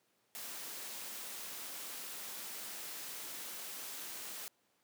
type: noise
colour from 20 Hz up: white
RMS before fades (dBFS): -45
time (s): 0.35-4.48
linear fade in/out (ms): 0
effects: pink hiss -75 dBFS RMS until 4.83 s + high-pass 200 Hz 12 dB/octave